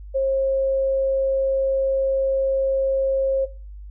sine tone, 537 Hz, C5, 45 cents sharp, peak -17 dBFS, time 0.14-3.46 s, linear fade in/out 20 ms, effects noise-tail reverb RT60 0.3 s tail -17 dB re dry + added 50 Hz sine -35 dBFS peak until 3.9 s

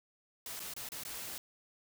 white noise with dropouts, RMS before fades -43 dBFS, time 0.46-1.38 s, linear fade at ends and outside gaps 2 ms, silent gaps 0.595-0.601 / 0.738-0.764 / 0.889-0.919 / 1.036-1.05 s, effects none

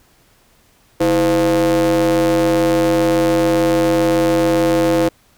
square ring-modulated tone, 92.5 Hz, F#2, in tune, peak -10 dBFS, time 1-5.09 s, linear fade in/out 10 ms, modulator 419 Hz, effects pink hiss -54 dBFS RMS until 5.37 s

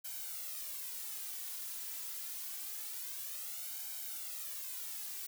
blue noise with flanger, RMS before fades -43 dBFS, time 0.04-5.27 s, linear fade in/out 10 ms, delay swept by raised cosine 1.3 to 3 ms, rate 0.26 Hz, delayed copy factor +1, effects none

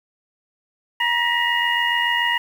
sine tone cluster, 951 / 1865 / 1952 / 2855 Hz, A#5 / A#6 / B6 / F7, +34 / 0 / -21 / +37 cents, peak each -23 dBFS, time 1-2.38 s, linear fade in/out 5 ms, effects 7-bit

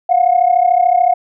sine tone pair together, 698.5 / 732.1 Hz, F5 / F#5, 0 / -19 cents, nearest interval minor second, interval 81 cents, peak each -11 dBFS, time 0.09-1.14 s, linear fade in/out 10 ms, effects tanh soft clip ceiling -2 dBFS

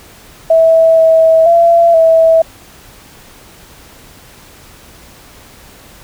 sine tone with pitch steps, 652 / 648 / 678 / 652 Hz, E5 / E5 / E5 / E5, -19 / -30 / +49 / -19 cents, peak -4 dBFS, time 0.5-2.42 s, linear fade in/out 5 ms, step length 480 ms, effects pink hiss -39 dBFS RMS until 6.03 s

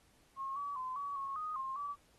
sine tone with pitch steps, 1081 / 1141 / 1027 / 1134 / 1095 / 1243 / 1063 / 1150 Hz, C#6 / C#6 / C6 / C#6 / C#6 / D#6 / C6 / D6, -44 / +50 / -33 / +39 / -22 / -2 / +27 / -37 cents, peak -37 dBFS, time 0.36-1.96 s, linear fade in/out 50 ms, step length 200 ms, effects pink hiss -69 dBFS RMS until 2.18 s + AAC 32 kbps

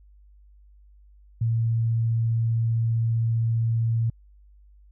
sine tone, 114.4 Hz, A#2, 32 cents flat, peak -20 dBFS, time 1.41-4.1 s, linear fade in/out 5 ms, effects added 50 Hz sine -50 dBFS peak until 4.91 s

